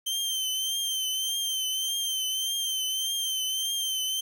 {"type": "tone with vibrato", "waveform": "sawtooth", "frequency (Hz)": 3118, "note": "G7", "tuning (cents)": -10, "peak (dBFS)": -24, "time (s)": [0.06, 4.21], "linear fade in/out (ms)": 10, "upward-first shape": "triangle", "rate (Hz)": 1.7, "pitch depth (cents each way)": 53, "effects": ["9-bit"]}